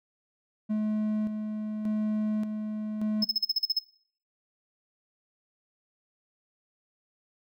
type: tone with tremolo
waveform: triangle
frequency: 214 Hz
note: A3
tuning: 48 cents flat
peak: -23 dBFS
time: 0.69-3.25 s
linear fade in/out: 20 ms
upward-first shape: square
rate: 0.86 Hz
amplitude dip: 45%
type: tone bursts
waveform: triangle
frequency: 5190 Hz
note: E8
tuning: 28 cents flat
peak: -21 dBFS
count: 9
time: 3.22-3.79 s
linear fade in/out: 5 ms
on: 26 ms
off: 42 ms
effects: noise-tail reverb RT60 0.5 s tail -19 dB re dry